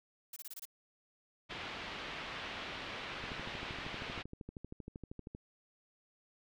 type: noise bursts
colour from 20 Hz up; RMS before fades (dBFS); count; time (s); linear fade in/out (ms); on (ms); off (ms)
blue; -46; 6; 0.33-0.654; 5; 34; 24
type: low-pass noise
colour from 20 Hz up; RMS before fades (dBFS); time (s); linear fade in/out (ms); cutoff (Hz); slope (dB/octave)
white; -44; 1.49-4.23; 20; 3400; 24
type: click train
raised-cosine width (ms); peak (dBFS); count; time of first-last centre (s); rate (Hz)
3; -32; 28; 3.24-5.349; 12.8
effects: none